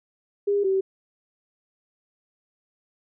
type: tone pair in turn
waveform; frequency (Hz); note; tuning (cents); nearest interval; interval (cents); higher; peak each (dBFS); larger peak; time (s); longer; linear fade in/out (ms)
sine; 404.9 / 384.2; G#4 / G4; -44 / -35; minor second; 91; first; -19; neither; 0.47-0.64 / 0.64-0.81; neither; 10
effects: none